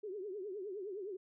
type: tone with vibrato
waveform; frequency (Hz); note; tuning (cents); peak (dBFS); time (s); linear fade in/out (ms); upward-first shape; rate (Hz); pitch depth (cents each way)
sine; 394.9; G4; +13; -40; 0.03-1.17; 10; triangle; 9.7; 190
effects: none